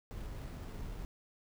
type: noise with sample-and-hold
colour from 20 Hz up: brown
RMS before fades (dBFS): -43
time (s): 0.11-1.05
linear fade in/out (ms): 0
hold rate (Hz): 6300
effects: none

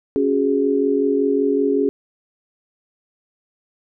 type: chord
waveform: sine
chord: C# suspended fourth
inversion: none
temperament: equal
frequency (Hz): 277.2 / 370 / 415.3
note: C#4 / F#4 / G#4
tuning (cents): 0 / 0 / 0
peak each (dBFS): -19 / -23 / -18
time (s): 0.16-1.89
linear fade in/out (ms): 0
effects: none

